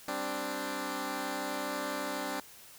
10% pulse chord, G suspended fourth, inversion none, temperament equal, 196 / 261.6 / 293.7 Hz, G3 / C4 / D4, 0 / 0 / 0 cents, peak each -34 / -30 / -28 dBFS, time 0.08-2.4 s, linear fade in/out 2 ms, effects white hiss -53 dBFS RMS until 2.78 s

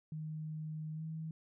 sine tone with pitch glide, 155.56 to 159.38 Hz, D#3 to D#3, 0 to +42 cents, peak -39 dBFS, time 0.12-1.31 s, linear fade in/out 2 ms, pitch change +42 cents, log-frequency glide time 0.94-1.03 s, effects none

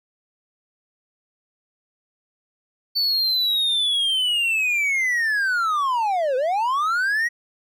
triangle linear two-way sweep, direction down then up, 4519 to 493.9 to 1928 Hz, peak -17 dBFS, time 2.95-7.29 s, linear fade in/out 20 ms, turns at 6.36 s, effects none

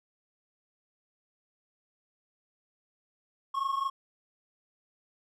triangle tone pair together, 1084 / 1108.7 Hz, C#6 / C#6, -39 / 0 cents, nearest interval unison, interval 39 cents, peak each -28 / -31 dBFS, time 3.54-3.9 s, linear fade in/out 10 ms, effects none

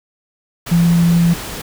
sine tone in noise, 170.2 Hz, F3, 44 cents flat, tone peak -9 dBFS, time 0.71-1.34 s, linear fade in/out 10 ms, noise pink, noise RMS -27 dBFS, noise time 0.66-1.62 s, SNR +15 dB, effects none

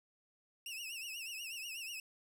sawtooth tone with vibrato, 2711 Hz, E7, 48 cents sharp, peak -39 dBFS, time 0.66-2 s, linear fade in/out 2 ms, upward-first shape triangle, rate 8.2 Hz, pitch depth 140 cents each way, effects none

